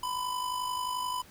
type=tone with amplitude modulation; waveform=square; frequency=1000 Hz; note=B5; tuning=21 cents sharp; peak=-29 dBFS; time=0.03-1.22 s; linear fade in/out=5 ms; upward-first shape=sine; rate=51.4 Hz; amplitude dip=55%; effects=pink hiss -55 dBFS RMS until 1.3 s